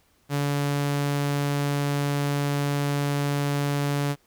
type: tone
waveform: sawtooth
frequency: 143.1 Hz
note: D3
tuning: 45 cents flat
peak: -19 dBFS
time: 0.29-4.16 s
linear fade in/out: 50 ms
effects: pink hiss -64 dBFS RMS until 4.26 s